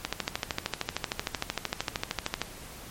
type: click train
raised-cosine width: 0.2 ms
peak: -10 dBFS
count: 32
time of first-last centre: 0.05-2.416 s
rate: 13.1 Hz
effects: pink hiss -45 dBFS RMS until 2.9 s + MP3 64 kbps